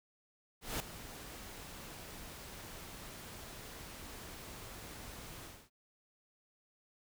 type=noise with ADSR envelope; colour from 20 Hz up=pink; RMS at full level=-36 dBFS; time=0.61-5.7 s; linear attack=190 ms; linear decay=4 ms; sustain=-13 dB; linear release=270 ms; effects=none